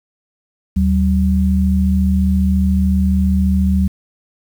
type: tone pair together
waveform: sine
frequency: 76.2 / 190.58 Hz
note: D#2 / G3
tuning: -36 / -49 cents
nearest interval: octave + major third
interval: 1587 cents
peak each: -14 dBFS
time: 0.76-3.88 s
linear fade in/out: 10 ms
effects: 7-bit